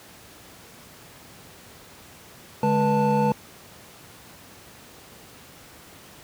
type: tone cluster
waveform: triangle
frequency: 145.5 / 209.7 / 487.6 / 884 Hz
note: D3 / G#3 / B4 / A5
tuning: -16 / +17 / -22 / +8 cents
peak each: -24 / -21 / -22 / -21 dBFS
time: 2.63-3.32 s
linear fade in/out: 2 ms
effects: pink hiss -47 dBFS RMS until 6.23 s + high-pass 80 Hz 12 dB/octave